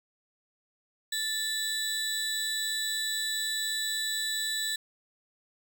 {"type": "tone pair together", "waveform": "30% pulse", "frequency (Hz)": [1759, 3938], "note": ["A6", "B7"], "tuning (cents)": [-1, -6], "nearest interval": "octave + major second", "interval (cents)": 1395, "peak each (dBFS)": [-32, -28], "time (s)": [1.12, 4.76], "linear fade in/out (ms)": 5, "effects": []}